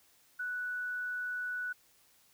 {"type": "tone", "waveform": "sine", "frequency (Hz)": 1480, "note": "F#6", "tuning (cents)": 0, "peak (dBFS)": -34, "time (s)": [0.39, 1.73], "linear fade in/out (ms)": 10, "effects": ["white hiss -66 dBFS RMS until 2.33 s"]}